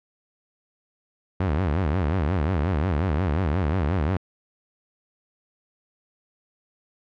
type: tone with vibrato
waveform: sawtooth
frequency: 83.3 Hz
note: E2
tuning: 19 cents sharp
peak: -17 dBFS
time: 1.4-4.17 s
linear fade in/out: 5 ms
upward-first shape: sine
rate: 5.6 Hz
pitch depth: 270 cents each way
effects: low-pass 2000 Hz 12 dB/octave